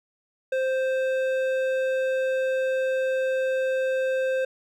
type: tone with hard clipping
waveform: sine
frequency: 523.3 Hz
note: C5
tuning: in tune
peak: -24 dBFS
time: 0.52-4.45 s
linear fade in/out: 5 ms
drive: 10 dB
effects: none